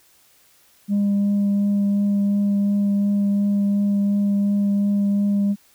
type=tone with vibrato; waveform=sine; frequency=201.9 Hz; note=G#3; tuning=49 cents flat; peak=-14 dBFS; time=0.88-5.56 s; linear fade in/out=50 ms; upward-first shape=triangle; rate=2.8 Hz; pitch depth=11 cents each way; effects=tanh soft clip ceiling -15 dBFS + white hiss -56 dBFS RMS until 5.74 s